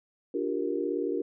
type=chord; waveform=sine; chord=G minor seventh; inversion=second; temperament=equal with one note detuned; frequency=293.7 / 353.7 / 392 / 466.2 Hz; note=D4 / F4 / G4 / Bb4; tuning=0 / +22 / 0 / 0 cents; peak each=-33 / -32 / -33 / -33 dBFS; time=0.34-1.22 s; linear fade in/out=5 ms; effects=none